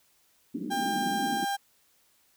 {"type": "band-pass noise", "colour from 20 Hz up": "pink", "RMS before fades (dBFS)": -34, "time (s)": [0.54, 1.45], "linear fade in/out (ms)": 10, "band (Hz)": [190, 350], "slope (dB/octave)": 48}
{"type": "tone", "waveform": "35% pulse", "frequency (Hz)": 798, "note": "G5", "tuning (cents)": 31, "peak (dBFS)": -26, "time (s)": [0.7, 1.57], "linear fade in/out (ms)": 20}
{"effects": ["white hiss -66 dBFS RMS until 2.36 s"]}